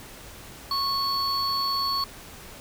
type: tone pair together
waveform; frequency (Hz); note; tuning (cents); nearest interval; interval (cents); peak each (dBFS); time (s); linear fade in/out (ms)
triangle; 1100 / 4432; C#6 / C#8; -14 / -1; 2 octaves; 2413; -25; 0.71-2.04; 2
effects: pink hiss -44 dBFS RMS until 2.6 s